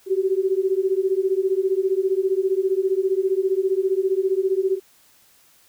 sine beating tone pair, 374.3 / 389.3 Hz, F#4 / G4, +20 / -12 cents, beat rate 15 Hz, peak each -21 dBFS, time 0.06-4.8 s, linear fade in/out 50 ms, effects white hiss -56 dBFS RMS until 5.68 s

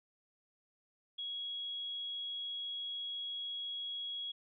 sine tone, 3322 Hz, G#7, in tune, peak -38 dBFS, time 1.18-4.32 s, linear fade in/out 10 ms, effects none

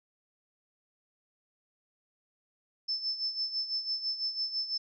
sine tone with tremolo, 5274 Hz, E8, in tune, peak -28 dBFS, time 2.88-4.78 s, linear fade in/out 10 ms, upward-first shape sine, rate 6 Hz, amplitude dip 70%, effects none

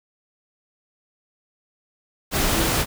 sine tone in noise, 329.6 Hz, E4, in tune, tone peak -27 dBFS, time 2.51-2.72 s, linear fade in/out 50 ms, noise pink, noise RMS -21 dBFS, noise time 2.31-2.86 s, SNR -9 dB, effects none

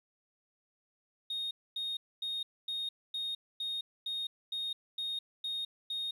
sine tone bursts, 3712 Hz, A#7, 8 cents flat, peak -32 dBFS, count 11, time 1.3-6.11 s, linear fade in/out 5 ms, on 210 ms, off 250 ms, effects tanh soft clip ceiling -31 dBFS + 11-bit

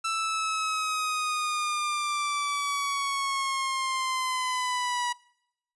sawtooth linear sweep, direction down, 1329 to 968 Hz, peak -23 dBFS, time 0.04-5.13 s, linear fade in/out 10 ms, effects noise-tail reverb RT60 0.8 s tail -25 dB re dry + resampled to 24000 Hz

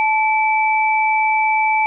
sine tone pair together, 871 / 2314 Hz, A5 / D7, -18 / -26 cents, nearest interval octave + perfect fourth, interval 1692 cents, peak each -15 / -18 dBFS, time 0-1.86 s, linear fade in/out 0 ms, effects none

